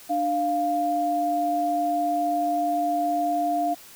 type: tone pair together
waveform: sine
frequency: 296.8 / 698.5 Hz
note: D4 / F5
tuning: +18 / 0 cents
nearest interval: octave + minor third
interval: 1482 cents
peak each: -28 / -22 dBFS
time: 0.09-3.75 s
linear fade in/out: 20 ms
effects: white hiss -47 dBFS RMS until 3.95 s